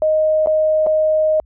sine tone with dropouts, 622.3 Hz, D#5, in tune, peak -12 dBFS, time 0.02-1.4 s, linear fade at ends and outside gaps 1 ms, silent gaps 0.461-0.471 / 0.864-0.869 s, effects added 60 Hz sine -46 dBFS peak until 1.45 s

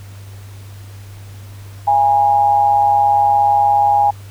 sine tone with amplitude modulation, 820 Hz, G#5, 22 cents flat, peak -7 dBFS, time 1.87-4.11 s, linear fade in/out 10 ms, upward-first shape sine, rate 137 Hz, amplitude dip 55%, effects added 99 Hz sine -32 dBFS peak until 4.3 s + pink hiss -44 dBFS RMS until 4.3 s

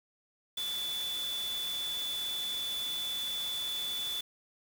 sine tone in noise, 3471 Hz, A7, 24 cents flat, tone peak -33 dBFS, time 0.57-4.21 s, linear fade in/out 5 ms, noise white, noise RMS -43 dBFS, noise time 0.57-4.21 s, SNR +7 dB, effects none

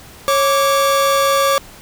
45% pulse tone pair together, 549.8 / 1165 Hz, C#5 / D6, -14 / -14 cents, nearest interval octave + minor second, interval 1300 cents, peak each -15 dBFS, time 0.28-1.58 s, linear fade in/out 0 ms, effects pink hiss -40 dBFS RMS until 1.81 s

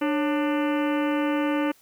harmonic tone with a mistuned harmonic, 296.9 Hz, D4, 19 cents sharp, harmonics 1 / 2 / 3 / 4 / 5 / 6 / 7 / 8 / 9 / 10, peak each -23 / -29 / -33 / -35 / -37 / -39 / -40 / -41 / -42 / -43 dBFS, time 0.01-1.72 s, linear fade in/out 10 ms, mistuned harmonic 2, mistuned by -120 cents, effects white hiss -58 dBFS RMS until 1.81 s

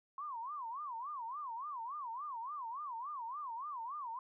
sine tone with vibrato, 1046.5 Hz, C6, in tune, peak -40 dBFS, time 0.18-4.19 s, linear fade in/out 2 ms, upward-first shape sine, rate 3.5 Hz, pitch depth 260 cents each way, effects none

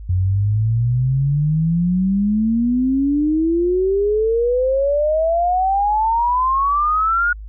sine exponential sweep, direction up, 89 to 1450 Hz, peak -14 dBFS, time 0.09-7.33 s, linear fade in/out 5 ms, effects added 52 Hz sine -30 dBFS peak until 7.48 s

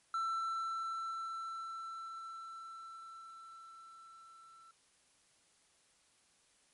triangle tone with level ramp, 1337 Hz, E6, 24 cents sharp, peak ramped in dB -31 to -55 dBFS, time 0.14-4.71 s, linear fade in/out 2 ms, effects white hiss -70 dBFS RMS until 6.73 s + MP3 48 kbps

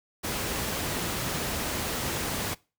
pink noise, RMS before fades -30 dBFS, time 0.23-2.55 s, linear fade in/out 20 ms, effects noise-tail reverb RT60 0.3 s tail -22 dB re dry + high-pass 60 Hz 12 dB/octave

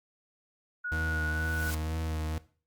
sine tone with pitch glide, 1456 to 1476.3 Hz, F#6 to F#6, -28 to -4 cents, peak -32 dBFS, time 0.84-1.71 s, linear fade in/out 10 ms, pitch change +24 cents, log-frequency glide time 1.24-1.35 s
40% pulse tone with vibrato, 79.2 Hz, D#2, 31 cents sharp, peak -30 dBFS, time 0.92-2.38 s, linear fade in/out 0 ms, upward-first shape sine, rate 2.1 Hz, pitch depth 27 cents each way
white noise with exponential growth, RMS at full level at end -37 dBFS, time 1.06-1.75 s, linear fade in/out 5 ms, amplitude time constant 150 ms
effects noise-tail reverb RT60 0.4 s tail -17 dB re dry + Opus 48 kbps

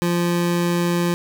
25% pulse tone, 173.5 Hz, F3, 11 cents flat, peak -14 dBFS, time 0.02-1.14 s, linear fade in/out 0 ms, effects none

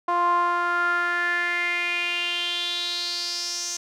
sawtooth tone with band-pass filter sweep, 349.2 Hz, F4, in tune, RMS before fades -25 dBFS, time 0.08-3.77 s, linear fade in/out 5 ms, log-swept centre 930 to 6200 Hz, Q 5.7, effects none

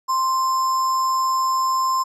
sine tone with sample-and-hold, 1046.5 Hz, C6, in tune, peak -17 dBFS, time 0.08-2.04 s, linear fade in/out 20 ms, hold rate 6300 Hz, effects low-pass 10000 Hz 12 dB/octave

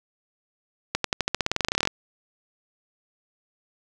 accelerating click train, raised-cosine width 0.2 ms, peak -5 dBFS, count 20, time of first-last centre 0.95-1.874 s, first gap 93 ms, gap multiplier 0.92, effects none

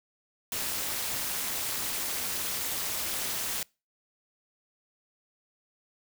white noise with amplitude modulation, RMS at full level -29 dBFS, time 0.52-3.63 s, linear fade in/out 2 ms, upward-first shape sine, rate 236 Hz, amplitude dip 75%, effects noise-tail reverb RT60 0.3 s tail -26 dB re dry

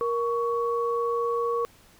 sine tone pair together, 470 / 1118.8 Hz, A#4 / C#6, +14 / +16 cents, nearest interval octave + minor third, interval 1502 cents, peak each -25 / -28 dBFS, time 0.01-1.65 s, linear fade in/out 0 ms, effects pink hiss -56 dBFS RMS until 1.99 s

